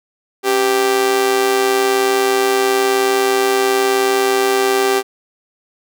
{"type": "tone with amplitude modulation", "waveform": "sawtooth", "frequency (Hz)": 392, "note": "G4", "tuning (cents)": 0, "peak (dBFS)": -6, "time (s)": [0.43, 5.03], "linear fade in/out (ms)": 50, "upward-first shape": "sine", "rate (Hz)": 119, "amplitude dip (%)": 60, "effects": []}